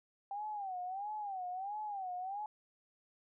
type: tone with vibrato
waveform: sine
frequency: 784 Hz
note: G5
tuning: in tune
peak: -38 dBFS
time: 0.31-2.46 s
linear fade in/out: 2 ms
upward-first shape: sine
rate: 1.5 Hz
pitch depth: 150 cents each way
effects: none